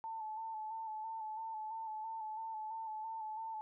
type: tone with vibrato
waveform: sine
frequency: 880 Hz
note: A5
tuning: in tune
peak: -40 dBFS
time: 0.04-3.61 s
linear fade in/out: 0 ms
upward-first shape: square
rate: 3 Hz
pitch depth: 30 cents each way
effects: none